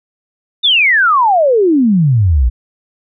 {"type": "exponential sweep", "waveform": "sine", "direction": "down", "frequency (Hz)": [3704, 55], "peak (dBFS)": -7, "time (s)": [0.63, 2.5], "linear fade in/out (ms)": 20, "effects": []}